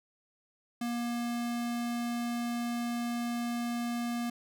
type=tone; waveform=square; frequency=237.8 Hz; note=A#3; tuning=35 cents sharp; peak=-32 dBFS; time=0.81-4.3 s; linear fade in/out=5 ms; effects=none